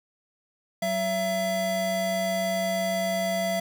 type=tone pair together; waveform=square; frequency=188.29 / 671 Hz; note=F#3 / E5; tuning=+31 / +31 cents; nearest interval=octave + minor seventh; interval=2200 cents; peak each=-32 / -26 dBFS; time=0.82-3.6 s; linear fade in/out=5 ms; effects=none